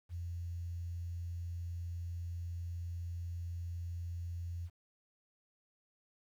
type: tone with quantisation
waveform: sine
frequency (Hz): 86.1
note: F2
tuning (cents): -24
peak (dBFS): -38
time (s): 0.09-4.7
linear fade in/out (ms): 50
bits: 11
effects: none